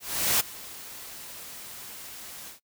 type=noise with ADSR envelope; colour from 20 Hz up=white; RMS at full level=-22 dBFS; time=0-2.6 s; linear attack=400 ms; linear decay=14 ms; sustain=-20 dB; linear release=120 ms; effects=noise-tail reverb RT60 0.1 s tail -22 dB re dry